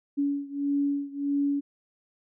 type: beating tone pair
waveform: sine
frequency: 282.7 / 284.3 Hz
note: C#4 / C#4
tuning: +34 / +44 cents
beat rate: 1.6 Hz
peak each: -27 / -29 dBFS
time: 0.17-1.61 s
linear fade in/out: 20 ms
effects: none